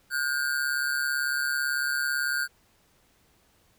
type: ring-modulated tone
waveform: square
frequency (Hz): 1509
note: F#6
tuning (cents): +34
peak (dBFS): -23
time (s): 0.1-2.48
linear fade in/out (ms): 50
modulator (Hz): 69
effects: pink hiss -64 dBFS RMS until 3.78 s